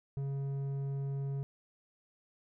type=tone with low-pass filter; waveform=square; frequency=138.2 Hz; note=C#3; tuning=5 cents flat; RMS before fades=-36 dBFS; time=0.17-1.43 s; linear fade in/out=0 ms; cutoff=400 Hz; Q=0.51; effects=none